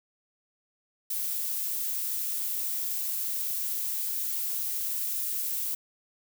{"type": "noise", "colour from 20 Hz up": "violet", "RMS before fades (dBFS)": -31, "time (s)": [1.1, 5.75], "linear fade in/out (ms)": 5, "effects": []}